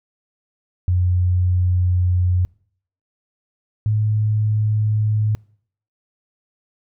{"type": "tone pair in turn", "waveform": "sine", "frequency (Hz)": [90.1, 107.15], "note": ["F#2", "A2"], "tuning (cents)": [-45, -45], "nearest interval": "minor third", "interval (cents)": 300, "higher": "second", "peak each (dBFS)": [-14, -15], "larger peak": "first", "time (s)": [[0.88, 2.45], [3.86, 5.35]], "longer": "first", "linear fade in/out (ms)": 0, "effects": ["noise-tail reverb RT60 0.6 s tail -26 dB re dry"]}